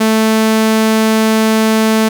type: tone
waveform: sawtooth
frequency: 220 Hz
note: A3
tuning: in tune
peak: -5 dBFS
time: 0-2.09 s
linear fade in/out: 10 ms
effects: none